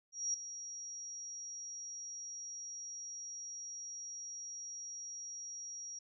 sine tone with ADSR envelope, 5680 Hz, F8, 28 cents sharp, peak -31 dBFS, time 0.12-5.99 s, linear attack 220 ms, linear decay 3 ms, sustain -12 dB, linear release 5 ms, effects none

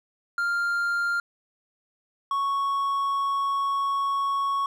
triangle tone pair in turn, 1396.9 / 1108.7 Hz, F6 / C#6, 0 / 0 cents, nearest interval major third, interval 400 cents, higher first, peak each -21 dBFS, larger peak neither, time 0.38-1.2 / 2.31-4.66 s, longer second, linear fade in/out 2 ms, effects none

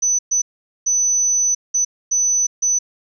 sine tone bursts at uneven times, 6000 Hz, F#8, 23 cents sharp, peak -14 dBFS, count 6, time 0.02-0.19 / 0.31-0.42 / 0.86-1.55 / 1.74-1.85 / 2.11-2.47 / 2.62-2.79 s, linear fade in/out 10 ms, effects none

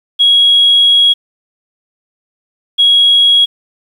sine tone pair in turn, 3314 / 3314 Hz, G#7 / G#7, -4 / -4 cents, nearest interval unison, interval 0 cents, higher neither, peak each -4 dBFS, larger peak neither, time 0.19-1.14 / 2.78-3.46 s, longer first, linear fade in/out 20 ms, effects tanh soft clip ceiling 0 dBFS + 7-bit

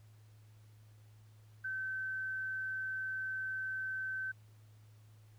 sine tone, 1538 Hz, G6, 33 cents flat, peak -36 dBFS, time 1.64-4.32 s, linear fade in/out 10 ms, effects added 107 Hz sine -57 dBFS peak until 5.38 s + pink hiss -71 dBFS RMS until 5.38 s

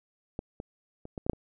clicks, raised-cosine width 2 ms, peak -20 / -24 / -29 / -23 / -22 / -8 / -29 dBFS, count 7, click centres 0.391 / 0.601 / 1.054 / 1.178 / 1.265 / 1.297 / 1.333 s, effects none

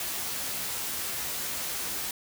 white noise with comb filter, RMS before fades -33 dBFS, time 0-2.11 s, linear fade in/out 2 ms, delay 15 ms, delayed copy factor +0.5, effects none

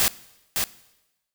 white noise with echo, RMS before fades -20 dBFS, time 0-0.08 s, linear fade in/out 0 ms, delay 560 ms, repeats 1, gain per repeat -4 dB, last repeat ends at 0.64 s, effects noise-tail reverb RT60 1.0 s tail -19 dB re dry

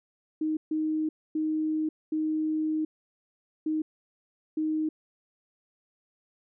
sine tone bursts at uneven times, 311.6 Hz, D#4, 3 cents sharp, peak -25 dBFS, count 6, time 0.41-0.57 / 0.71-1.09 / 1.35-1.89 / 2.12-2.85 / 3.66-3.82 / 4.57-4.89 s, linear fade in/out 5 ms, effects none

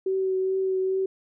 sine tone with vibrato, 379 Hz, F#4, 42 cents sharp, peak -22 dBFS, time 0.06-1.06 s, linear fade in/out 5 ms, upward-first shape triangle, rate 2.4 Hz, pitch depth 17 cents each way, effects none

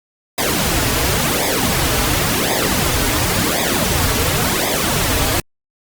pink noise with flanger, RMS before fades -17 dBFS, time 0.38-5.4 s, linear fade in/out 2 ms, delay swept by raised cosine 0.69 to 5.69 ms, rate 0.93 Hz, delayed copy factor -0.85, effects Opus 48 kbps

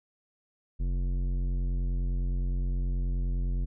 triangle tone with tanh clipping, 44.82 Hz, F1, 46 cents sharp, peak -28 dBFS, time 0.79-3.66 s, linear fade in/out 20 ms, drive 17 dB, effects none

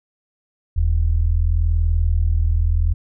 sine tone pair together, 40.04 / 80.8 Hz, E1 / E2, -50 / -34 cents, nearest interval octave, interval 1216 cents, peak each -17 dBFS, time 0.76-2.94 s, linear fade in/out 10 ms, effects none

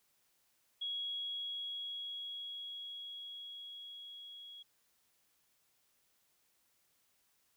sine tone with level ramp, 3322 Hz, G#7, in tune, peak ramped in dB -36 to -49 dBFS, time 0.81-4.63 s, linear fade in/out 10 ms, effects white hiss -75 dBFS RMS until 7.56 s

